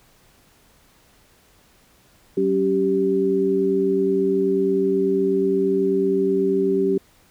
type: tone cluster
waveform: sine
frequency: 189.6 / 277.8 / 388.2 Hz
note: F#3 / C#4 / G4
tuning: +43 / +4 / -17 cents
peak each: -25 / -24 / -18 dBFS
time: 2.37-6.98 s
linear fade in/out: 5 ms
effects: pink hiss -56 dBFS RMS until 7.3 s